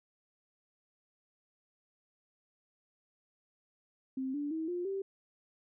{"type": "tone with pitch steps", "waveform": "sine", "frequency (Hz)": [263.2, 290.4, 320.3, 353.4, 389.8], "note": ["C4", "D4", "E4", "F4", "G4"], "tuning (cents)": [10, -19, -50, 21, -10], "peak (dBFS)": -33, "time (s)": [4.17, 5.02], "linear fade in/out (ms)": 5, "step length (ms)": 170, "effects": []}